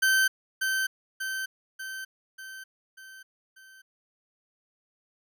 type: tone with echo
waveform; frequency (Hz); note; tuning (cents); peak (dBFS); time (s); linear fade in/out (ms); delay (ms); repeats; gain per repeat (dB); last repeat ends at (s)
40% pulse; 1546; G6; -24; -19; 0.02-0.28; 10; 590; 6; -5; 3.82
effects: none